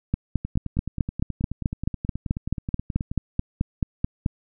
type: two click trains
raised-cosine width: 5 ms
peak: -16 / -9 dBFS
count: 26 / 20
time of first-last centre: 0.45-3.115 / 0.14-4.261 s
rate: 9.38 / 4.61 Hz
effects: none